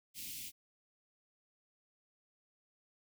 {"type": "band-stop noise", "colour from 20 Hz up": "white", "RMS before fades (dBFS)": -45, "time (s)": [0.14, 0.52], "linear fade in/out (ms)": 50, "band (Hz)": [310, 2200], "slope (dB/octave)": 48, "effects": []}